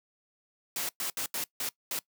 white noise bursts at uneven times, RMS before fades -33 dBFS, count 6, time 0.76-0.89 / 1-1.1 / 1.17-1.26 / 1.34-1.44 / 1.6-1.69 / 1.91-1.99 s, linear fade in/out 2 ms, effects noise-tail reverb RT60 0.1 s tail -21 dB re dry + high-pass 150 Hz 12 dB/octave

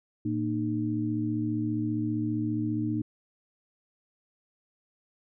sine tone cluster, 114.2 / 230.4 / 305.4 Hz, A#2 / A#3 / D#4, -35 / -20 / -32 cents, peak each -32 / -32 / -29 dBFS, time 0.25-3.02 s, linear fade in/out 5 ms, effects none

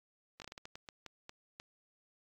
slowing click train, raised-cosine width 0.2 ms, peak -29 dBFS, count 12, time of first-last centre 0.4-1.599 s, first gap 19 ms, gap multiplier 1.32, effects AAC 64 kbps

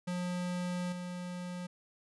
square tone with level steps, 178.7 Hz, F3, 40 cents sharp, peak -34 / -39 dBFS, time 0.07-1.67 s, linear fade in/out 10 ms, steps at 0.92 s, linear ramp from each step 5 ms, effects resampled to 24000 Hz

